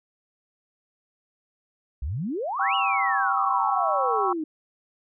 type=exponential two-way sweep; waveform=sine; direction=up then down; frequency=58.27 to 2960 to 301.2 Hz; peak=-26 dBFS; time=2.02-4.44 s; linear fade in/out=5 ms; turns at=2.75 s
type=chord; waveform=sine; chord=C# half-diminished seventh; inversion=second; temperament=equal; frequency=784 / 987.8 / 1108.7 / 1318.5 Hz; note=G5 / B5 / C#6 / E6; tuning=0 / 0 / 0 / 0 cents; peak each=-26 / -31 / -25 / -29 dBFS; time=2.59-4.33 s; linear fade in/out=5 ms
effects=none